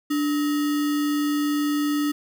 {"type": "tone with sample-and-hold", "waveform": "sine", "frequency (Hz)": 293.7, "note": "D4", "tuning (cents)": 0, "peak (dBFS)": -20, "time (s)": [0.1, 2.12], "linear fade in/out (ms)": 10, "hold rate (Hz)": 1575, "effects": []}